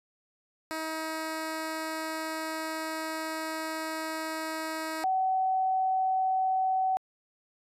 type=tone pair in turn; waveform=10% pulse / sine; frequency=318 / 755.9 Hz; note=D#4 / F#5; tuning=+38 / +37 cents; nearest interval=octave + minor third; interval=1499 cents; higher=second; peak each=-24 / -24 dBFS; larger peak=neither; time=0.71-5.04 / 5.04-6.97 s; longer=first; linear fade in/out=0 ms; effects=resampled to 32000 Hz